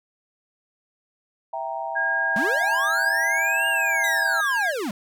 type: chord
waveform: sine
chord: E diminished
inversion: none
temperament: equal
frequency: 659.3 / 784 / 932.3 Hz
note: E5 / G5 / Bb5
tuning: 0 / 0 / 0 cents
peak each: -31 dBFS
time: 1.53-4.41 s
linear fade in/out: 5 ms
type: tone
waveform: sine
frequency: 1627 Hz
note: G#6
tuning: 36 cents flat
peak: -21 dBFS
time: 1.95-4.72 s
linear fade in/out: 20 ms
type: linear two-way sweep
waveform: square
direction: up then down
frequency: 182.7 to 2846 to 182.7 Hz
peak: -26 dBFS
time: 2.36-4.91 s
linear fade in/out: 2 ms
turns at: 3.68 s
type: tone with exponential decay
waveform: sawtooth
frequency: 3821 Hz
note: A#7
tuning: 42 cents sharp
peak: -25 dBFS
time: 4.04-4.69 s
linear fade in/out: 1 ms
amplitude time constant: 140 ms
effects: none